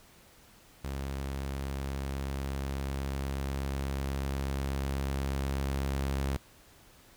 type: tone with level ramp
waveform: sawtooth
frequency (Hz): 68.2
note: C#2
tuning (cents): -28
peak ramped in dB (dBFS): -30 to -25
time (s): 0.84-6.37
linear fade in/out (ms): 5
effects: pink hiss -58 dBFS RMS until 7.16 s